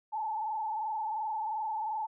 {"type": "tone with frequency modulation", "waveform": "sine", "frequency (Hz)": 869, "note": "A5", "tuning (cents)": -22, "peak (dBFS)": -31, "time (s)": [0.12, 2.07], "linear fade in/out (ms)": 20, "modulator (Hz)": 22.8, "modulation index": 1.4, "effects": []}